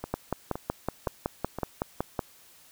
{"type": "two click trains", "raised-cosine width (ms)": 1, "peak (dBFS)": [-13, -19], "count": [12, 4], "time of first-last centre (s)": [[0.14, 2.192], [0.04, 1.586]], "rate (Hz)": [5.36, 1.94], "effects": ["white hiss -56 dBFS RMS until 2.71 s"]}